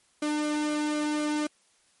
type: tone with flanger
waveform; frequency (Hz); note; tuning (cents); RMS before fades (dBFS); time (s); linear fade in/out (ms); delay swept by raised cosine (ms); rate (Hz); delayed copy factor
sawtooth; 300; D4; +37; -28; 0.22-1.47; 5; 1.1 to 1.69; 4; -0.55
effects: white hiss -65 dBFS RMS until 2 s + MP3 48 kbps